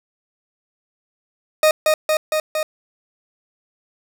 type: tone with echo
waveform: 40% pulse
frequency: 620 Hz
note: D#5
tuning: 6 cents flat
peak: -10 dBFS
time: 1.63-1.71 s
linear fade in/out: 2 ms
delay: 230 ms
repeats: 4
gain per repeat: -2 dB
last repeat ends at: 2.63 s
effects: none